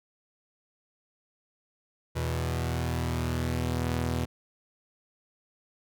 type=tone pair together; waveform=sawtooth; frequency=81.76 / 122.5 Hz; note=E2 / B2; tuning=-14 / -14 cents; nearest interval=perfect fifth; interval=700 cents; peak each=-26 / -27 dBFS; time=2.15-4.26 s; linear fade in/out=20 ms; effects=none